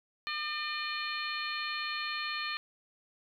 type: harmonic tone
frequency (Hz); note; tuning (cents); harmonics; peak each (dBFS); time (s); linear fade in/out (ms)
603; D5; +46; 2 / 3 / 4 / 5 / 6 / 7; -39 / -39 / -39 / -43 / -45 / -40; 0.27-2.57; 0
effects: 11-bit